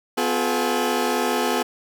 20% pulse tone cluster, 250.3 / 354.4 / 429.3 / 806 Hz, B3 / F4 / A4 / G5, +23 / +25 / -43 / +48 cents, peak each -20 / -21 / -19 / -27 dBFS, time 0.17-1.63 s, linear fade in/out 10 ms, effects none

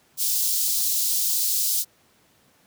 white high-pass noise, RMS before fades -23 dBFS, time 0.17-1.85 s, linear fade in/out 50 ms, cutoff 4100 Hz, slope 24 dB/octave, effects pink hiss -60 dBFS RMS until 2.66 s + high-pass 100 Hz 12 dB/octave

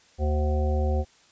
harmonic tone, 75 Hz, D2, 37 cents sharp, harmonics 1 / 3 / 5 / 7 / 9 / 10, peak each -22 / -34 / -34 / -32 / -43 / -35 dBFS, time 0.18-1.05 s, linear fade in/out 50 ms, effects white hiss -58 dBFS RMS until 1.31 s + resampled to 16000 Hz

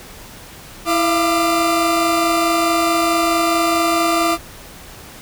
40% pulse tone cluster, 330.7 / 686 / 1192 Hz, E4 / F5 / D6, +6 / -31 / +25 cents, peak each -18 dBFS, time 0.85-4.38 s, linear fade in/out 50 ms, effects pink hiss -38 dBFS RMS until 5.21 s

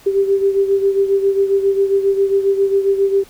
sine beating tone pair, 392 / 399.4 Hz, G4 / G4, 0 / +32 cents, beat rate 7.4 Hz, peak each -13 / -19 dBFS, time 0.06-3.24 s, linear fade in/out 10 ms, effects pink hiss -45 dBFS RMS until 3.29 s

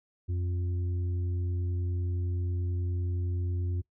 harmonic tone, 89 Hz, F2, 33 cents sharp, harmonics 1 / 3 / 4, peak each -28 / -46 / -45 dBFS, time 0.28-3.82 s, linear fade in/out 20 ms, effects noise-tail reverb RT60 0.1 s tail -19 dB re dry

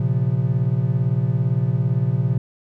triangle chord, Bb suspended second, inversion none, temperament equal with one note detuned, 116.54 / 134.26 / 174.61 Hz, Bb2 / C3 / F3, 0 / +45 / 0 cents, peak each -19 / -18 / -24 dBFS, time 0-2.38 s, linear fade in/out 5 ms, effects none

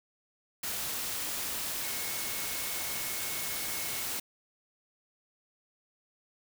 sine tone in noise, 2186 Hz, C#7, 25 cents flat, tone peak -45 dBFS, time 1.83-4.03 s, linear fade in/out 5 ms, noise white, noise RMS -35 dBFS, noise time 0.63-4.2 s, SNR -13 dB, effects none

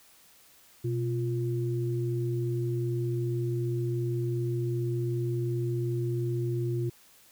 sine tone pair together, 123.96 / 349.2 Hz, B2 / F4, +7 / 0 cents, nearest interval octave + tritone, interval 1793 cents, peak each -28 / -32 dBFS, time 0.84-6.9 s, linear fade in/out 10 ms, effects white hiss -58 dBFS RMS until 7.31 s

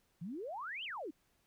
sine exponential two-way sweep, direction up then down, 153.2 to 3237 to 269 Hz, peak -40 dBFS, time 0.21-1.11 s, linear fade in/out 10 ms, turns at 0.84 s, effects pink hiss -75 dBFS RMS until 1.46 s

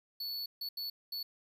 square tone bursts at uneven times, 4435 Hz, C#8, in tune, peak -37 dBFS, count 4, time 0.2-0.46 / 0.61-0.69 / 0.77-0.9 / 1.12-1.23 s, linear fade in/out 5 ms, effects 11-bit

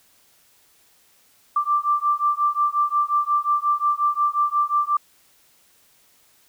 sine beating tone pair, 1174.7 / 1180.3 Hz, D6 / D6, 0 / +8 cents, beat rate 5.6 Hz, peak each -21 dBFS, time 1.56-4.97 s, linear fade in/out 5 ms, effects white hiss -58 dBFS RMS until 6.48 s

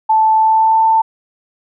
sine tone with pitch glide, 877 to 890.3 Hz, A5 to A5, -6 to +20 cents, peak -8 dBFS, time 0.09-1.02 s, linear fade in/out 10 ms, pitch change +26 cents, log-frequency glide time 0.35-0.83 s, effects none

